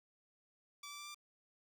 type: tone with pitch steps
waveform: 10% pulse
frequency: 1158 / 1166.7 / 1175.5 / 1184.4 Hz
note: D6 / D6 / D6 / D6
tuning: -25 / -12 / +1 / +14 cents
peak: -39 dBFS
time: 0.83-1.146 s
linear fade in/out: 5 ms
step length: 79 ms
effects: none